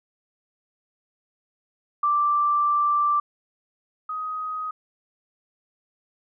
sine tone pair in turn, 1174.7 / 1254.9 Hz, D6 / D#6, 0 / +14 cents, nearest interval minor second, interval 114 cents, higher second, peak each -18 / -27 dBFS, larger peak first, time 2.03-3.2 / 4.09-4.71 s, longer first, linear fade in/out 5 ms, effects none

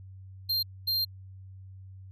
square tone bursts at uneven times, 4186 Hz, C8, in tune, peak -26 dBFS, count 2, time 0.49-0.63 / 0.87-1.05 s, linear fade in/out 10 ms, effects added 95 Hz sine -44 dBFS peak until 2.11 s

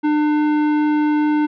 triangle tone with tanh clipping, 300.4 Hz, D4, 39 cents sharp, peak -16 dBFS, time 0.03-1.47 s, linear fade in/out 20 ms, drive 18 dB, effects none

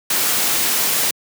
white noise, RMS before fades -18 dBFS, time 0.1-1.11 s, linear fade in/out 5 ms, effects high-pass 150 Hz 12 dB/octave

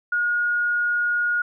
sine tone, 1438 Hz, F#6, 50 cents flat, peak -19 dBFS, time 0.12-1.42 s, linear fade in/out 5 ms, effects none

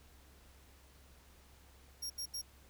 sawtooth tone bursts, 5588 Hz, F8, in tune, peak -36 dBFS, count 3, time 2.02-2.417 s, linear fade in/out 10 ms, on 81 ms, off 77 ms, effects added 67 Hz sine -61 dBFS peak until 2.69 s + pink hiss -64 dBFS RMS until 2.69 s

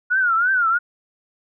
sine tone with vibrato, 1436 Hz, F6, 48 cents sharp, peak -15 dBFS, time 0.1-0.79 s, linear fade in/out 20 ms, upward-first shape triangle, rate 3 Hz, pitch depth 170 cents each way, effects none

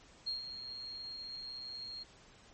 sine tone with ADSR envelope, 4243 Hz, C8, 23 cents sharp, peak -33 dBFS, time 0.26-2.04 s, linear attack 18 ms, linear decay 140 ms, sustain -9 dB, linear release 19 ms, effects pink hiss -60 dBFS RMS until 2.53 s + MP3 32 kbps

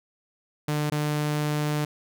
sawtooth tone with dropouts, 149.5 Hz, D3, 31 cents sharp, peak -20 dBFS, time 0.68-1.85 s, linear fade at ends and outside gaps 5 ms, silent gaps 0.9-0.919 s, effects none

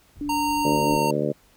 pink low-pass noise, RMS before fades -43 dBFS, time 0.15-0.99 s, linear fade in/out 20 ms, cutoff 120 Hz, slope 12 dB/octave
sine tone, 291.4 Hz, D4, 13 cents flat, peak -26 dBFS, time 0.21-0.95 s, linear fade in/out 2 ms
square tone with pitch glide, 924 to 917.6 Hz, A#5 to A#5, -16 to -28 cents, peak -23 dBFS, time 0.29-1.11 s, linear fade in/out 5 ms, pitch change -12 cents, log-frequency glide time 0.85-0.94 s
harmonic tone, 74 Hz, D2, 14 cents sharp, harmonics 2 / 3 / 4 / 5 / 6 / 7 / 8, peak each -29 / -29 / -29 / -29 / -29 / -29 / -29 dBFS, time 0.64-1.33 s, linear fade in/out 20 ms
effects pink hiss -58 dBFS RMS until 1.56 s

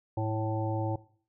harmonic tone with a mistuned harmonic, 110 Hz, A2, in tune, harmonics 1 / 3 / 5 / 7 / 8, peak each -30 / -35 / -37 / -38 / -39 dBFS, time 0.17-0.96 s, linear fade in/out 5 ms, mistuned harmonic 1, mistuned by -27 cents, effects noise-tail reverb RT60 0.5 s tail -19 dB re dry

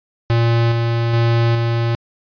square tone with tremolo, 116.54 Hz, A#2, in tune, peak -13 dBFS, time 0.3-1.95 s, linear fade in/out 0 ms, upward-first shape square, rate 1.2 Hz, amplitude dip 30%, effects resampled to 11025 Hz

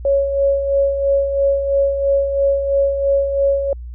sine tone with tremolo, 554.4 Hz, C#5, in tune, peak -11 dBFS, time 0.05-3.73 s, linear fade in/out 2 ms, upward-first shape sine, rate 3 Hz, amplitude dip 55%, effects added 60 Hz sine -28 dBFS peak until 3.94 s

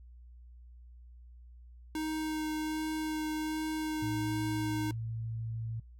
square tone with vibrato, 311.1 Hz, D#4, in tune, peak -33 dBFS, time 1.95-4.91 s, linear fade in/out 2 ms, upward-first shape sine, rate 1.3 Hz, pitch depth 9 cents each way
sine tone, 113.3 Hz, A#2, 49 cents flat, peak -35 dBFS, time 4.02-5.8 s, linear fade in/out 5 ms
effects noise-tail reverb RT60 0.1 s tail -20 dB re dry + added 60 Hz sine -50 dBFS peak until 5.99 s

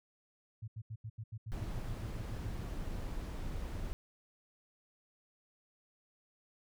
sine tone bursts, 110 Hz, A2, in tune, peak -40 dBFS, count 15, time 0.62-2.639 s, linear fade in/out 10 ms, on 59 ms, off 81 ms
brown noise, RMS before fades -40 dBFS, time 1.52-3.93 s, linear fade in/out 0 ms
effects none

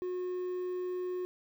triangle tone with quantisation, 362.9 Hz, F#4, 34 cents flat, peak -31 dBFS, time 0.02-1.25 s, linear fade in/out 0 ms, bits 10, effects none

